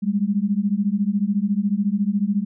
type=beating tone pair; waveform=sine; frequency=196 / 210 Hz; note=G3 / G#3; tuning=0 / +19 cents; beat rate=14 Hz; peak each=-21 dBFS; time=0.02-2.45 s; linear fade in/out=20 ms; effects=none